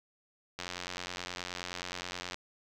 click train, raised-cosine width 0.2 ms, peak -20 dBFS, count 158, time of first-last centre 0.59-2.344 s, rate 89.5 Hz, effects none

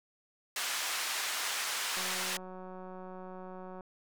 pink band-pass noise, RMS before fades -35 dBFS, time 0.56-2.37 s, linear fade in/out 2 ms, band 1200 to 11000 Hz, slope 12 dB/octave
click train, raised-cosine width 1 ms, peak -33 dBFS, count 341, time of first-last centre 1.97-3.808 s, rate 185 Hz
effects none

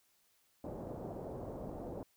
white low-pass noise, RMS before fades -44 dBFS, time 0.64-2.03 s, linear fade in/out 2 ms, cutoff 660 Hz, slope 24 dB/octave, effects white hiss -73 dBFS RMS until 2.16 s

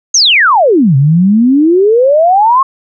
sine exponential two-way sweep, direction down then up, 6700 to 130.81 to 1103 Hz, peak -4 dBFS, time 0.14-2.63 s, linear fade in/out 5 ms, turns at 0.96 s, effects none

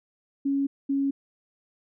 sine tone pair in turn, 277.2 / 276.2 Hz, C#4 / C#4, 0 / -6 cents, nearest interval unison, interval 6 cents, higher first, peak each -22 dBFS, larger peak neither, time 0.45-0.67 / 0.89-1.11 s, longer neither, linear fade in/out 10 ms, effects none

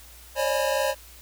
square tone cluster, 542 / 582 / 606 / 839 / 988 Hz, C#5 / D5 / D#5 / G#5 / B5, -39 / -16 / -46 / +17 / 0 cents, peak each -26 / -34 / -29 / -32 / -33 dBFS, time 0.35-0.95 s, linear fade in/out 50 ms, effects added 60 Hz sine -49 dBFS peak until 1.21 s + white hiss -49 dBFS RMS until 1.21 s

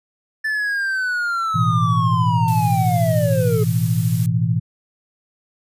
triangle linear sweep, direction down, 1760 to 415.3 Hz, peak -17 dBFS, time 0.44-3.64 s, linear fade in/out 10 ms
sine chord, A suspended second, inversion none, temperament equal, 110 / 123.47 / 164.81 Hz, A2 / B2 / E3, 0 / 0 / 0 cents, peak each -20 dBFS, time 1.54-4.6 s, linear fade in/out 20 ms
blue noise, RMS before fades -33 dBFS, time 2.48-4.26 s, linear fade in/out 0 ms
effects resampled to 32000 Hz

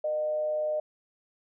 sine tone with frequency modulation, 610 Hz, D#5, 34 cents flat, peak -26 dBFS, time 0.04-0.8 s, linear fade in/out 5 ms, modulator 139 Hz, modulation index 0.24, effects none

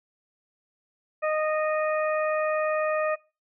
harmonic tone, 618 Hz, D#5, 12 cents flat, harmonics 1 / 2 / 3 / 4, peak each -24 / -30 / -34 / -36 dBFS, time 1.22-3.16 s, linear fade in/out 20 ms, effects noise-tail reverb RT60 0.3 s tail -22 dB re dry

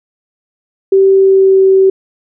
sine tone with pitch glide, 387.1 to 383.3 Hz, G4 to G4, -22 to -39 cents, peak -4 dBFS, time 0.92-1.9 s, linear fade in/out 5 ms, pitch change -17 cents, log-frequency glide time 1.11-1.62 s, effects none

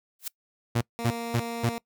blue noise with exponential growth, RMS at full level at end -27 dBFS, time 0.19-0.28 s, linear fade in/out 5 ms, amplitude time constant 18 ms
sawtooth tone bursts, 118.1 Hz, A#2, 23 cents sharp, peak -18 dBFS, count 4, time 0.75-1.696 s, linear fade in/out 10 ms, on 64 ms, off 230 ms
15% pulse tone, 233.1 Hz, A#3, in tune, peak -25 dBFS, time 0.99-1.78 s, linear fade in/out 0 ms
effects noise-tail reverb RT60 0.1 s tail -24 dB re dry

